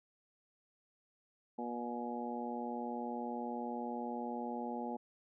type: harmonic tone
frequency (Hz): 120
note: B2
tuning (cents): -49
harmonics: 2 / 3 / 4 / 5 / 6 / 7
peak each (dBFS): -41 / -47 / -46 / -49 / -47 / -43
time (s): 1.58-4.97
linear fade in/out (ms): 10
effects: none